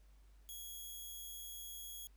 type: tone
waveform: 5% pulse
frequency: 3322 Hz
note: G#7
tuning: in tune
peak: -38 dBFS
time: 0.49-2.07 s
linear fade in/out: 0 ms
effects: added 50 Hz sine -60 dBFS peak until 2.16 s + pink hiss -75 dBFS RMS until 2.16 s